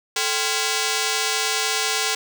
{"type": "ring-modulated tone", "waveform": "5% pulse", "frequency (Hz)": 610, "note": "D#5", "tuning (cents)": -34, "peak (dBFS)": -6, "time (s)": [0.16, 2.15], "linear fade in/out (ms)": 5, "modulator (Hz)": 173, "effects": []}